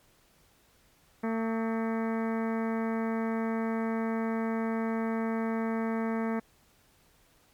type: harmonic tone with a mistuned harmonic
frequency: 225 Hz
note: A3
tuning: 39 cents sharp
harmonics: 1 / 2 / 3 / 4 / 5 / 6 / 7 / 8 / 9 / 10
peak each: -29 / -35 / -39 / -41 / -43 / -45 / -46 / -47 / -48 / -49 dBFS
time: 1.23-6.4 s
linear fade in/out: 10 ms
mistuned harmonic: 6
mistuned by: -73 cents
effects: pink hiss -64 dBFS RMS until 7.53 s + MP3 96 kbps